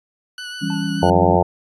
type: tone with vibrato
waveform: 20% pulse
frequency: 1480 Hz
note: F#6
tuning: in tune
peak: -24 dBFS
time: 0.38-1.1 s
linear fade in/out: 2 ms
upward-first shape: sine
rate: 6.9 Hz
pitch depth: 17 cents each way
type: chord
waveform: sine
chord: C# diminished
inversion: first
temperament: equal with one note detuned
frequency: 163.77 / 196 / 277.2 Hz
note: E3 / G3 / C#4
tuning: -11 / 0 / 0 cents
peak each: -24 dBFS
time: 0.61-1.37 s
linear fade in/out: 20 ms
type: tone with exponential decay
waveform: triangle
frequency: 880 Hz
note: A5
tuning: in tune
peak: -27 dBFS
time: 0.7-1.1 s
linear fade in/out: 1 ms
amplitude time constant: 86 ms
type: harmonic tone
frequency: 89.3 Hz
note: F2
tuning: 39 cents sharp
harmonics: 1 / 2 / 4 / 5 / 6 / 7 / 8 / 9 / 10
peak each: -21 / -21 / -21 / -21 / -21 / -21 / -21 / -21 / -21 dBFS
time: 1.02-1.43 s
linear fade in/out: 10 ms
effects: resampled to 22050 Hz